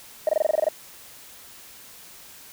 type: tone bursts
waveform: sine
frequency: 622.3 Hz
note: D#5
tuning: in tune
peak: -15 dBFS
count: 10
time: 0.27-0.686 s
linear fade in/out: 2 ms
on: 20 ms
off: 24 ms
effects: tanh soft clip ceiling -13 dBFS + white hiss -46 dBFS RMS until 2.52 s